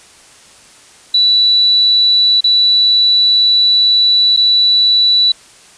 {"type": "tone with dropouts", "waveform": "sine", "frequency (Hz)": 3951, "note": "B7", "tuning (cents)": 0, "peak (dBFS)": -7, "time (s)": [1.14, 5.32], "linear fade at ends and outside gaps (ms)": 5, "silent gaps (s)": [[2.407, 2.441], [4.365, 4.372]], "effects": ["white hiss -42 dBFS RMS until 5.77 s", "resampled to 22050 Hz"]}